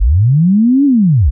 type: linear two-way sweep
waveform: sine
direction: up then down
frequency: 41.35 to 290.9 to 50.6 Hz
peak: -6 dBFS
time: 0-1.31 s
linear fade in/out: 20 ms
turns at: 0.85 s
effects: none